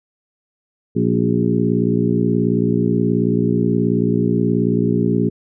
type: harmonic tone with a mistuned harmonic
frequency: 58.6 Hz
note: A#1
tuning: 10 cents sharp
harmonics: 2 / 3 / 4 / 5 / 6 / 7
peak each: -22 / -19 / -19 / -23 / -24 / -23 dBFS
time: 0.95-5.3 s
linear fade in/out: 20 ms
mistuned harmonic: 6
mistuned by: +38 cents
effects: none